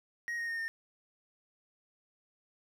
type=tone with pitch steps; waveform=triangle; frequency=1883 / 1861.4 / 1840 / 1818.9 Hz; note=A#6 / A#6 / A#6 / A#6; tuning=+17 / -3 / -23 / -43 cents; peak=-32 dBFS; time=0.28-0.68 s; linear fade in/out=0 ms; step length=100 ms; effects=none